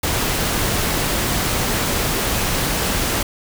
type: noise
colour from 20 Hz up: pink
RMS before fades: -20 dBFS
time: 0.03-3.23 s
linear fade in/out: 5 ms
effects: none